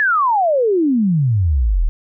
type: exponential sweep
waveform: sine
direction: down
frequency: 1766 to 35.39 Hz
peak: -12 dBFS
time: 0-1.89 s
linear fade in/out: 0 ms
effects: none